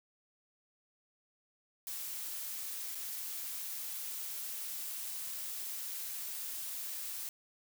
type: noise with dropouts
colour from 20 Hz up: blue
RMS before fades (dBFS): -41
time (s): 1.87-7.29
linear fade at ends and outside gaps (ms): 1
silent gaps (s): 2.948-2.953
effects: none